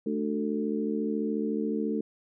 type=harmonic tone with a mistuned harmonic; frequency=74.1 Hz; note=D2; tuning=16 cents sharp; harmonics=3 / 4 / 5 / 6; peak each=-30 / -32 / -36 / -33 dBFS; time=0.06-2.01 s; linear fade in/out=5 ms; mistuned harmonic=3; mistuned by=-36 cents; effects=none